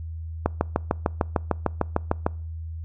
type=click train; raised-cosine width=1 ms; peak=-6 dBFS; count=13; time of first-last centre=0.46-2.265 s; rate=6.65 Hz; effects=noise-tail reverb RT60 0.5 s tail -25 dB re dry + added 81 Hz sine -31 dBFS peak until 2.84 s